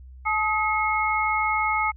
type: tone cluster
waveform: sine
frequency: 863 / 1264 / 2170 Hz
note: A5 / D#6 / C#7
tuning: -34 / +27 / -37 cents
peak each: -25 dBFS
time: 0.25-1.92 s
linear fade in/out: 20 ms
effects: added 64 Hz sine -41 dBFS peak until 1.96 s